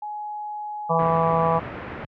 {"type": "tone", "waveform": "sine", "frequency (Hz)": 840, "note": "G#5", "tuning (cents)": 19, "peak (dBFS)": -29, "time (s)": [0.02, 0.98], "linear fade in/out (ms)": 5}
{"type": "harmonic tone", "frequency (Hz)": 164.81, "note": "E3", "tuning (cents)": 0, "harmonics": [1, 3, 4, 5, 6, 7], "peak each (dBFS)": [-25, -25, -25, -25, -25, -25], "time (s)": [0.89, 1.6], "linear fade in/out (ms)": 20}
{"type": "low-pass noise", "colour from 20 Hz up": "pink", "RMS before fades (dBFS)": -33, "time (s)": [0.99, 2.05], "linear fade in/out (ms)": 2, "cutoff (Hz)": 2200, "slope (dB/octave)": 24}
{"effects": ["high-pass 80 Hz 12 dB/octave"]}